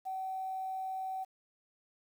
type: tone with quantisation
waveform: sine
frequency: 759 Hz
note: F#5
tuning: 44 cents sharp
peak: -35 dBFS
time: 0.05-1.25 s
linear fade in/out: 20 ms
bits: 10
effects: none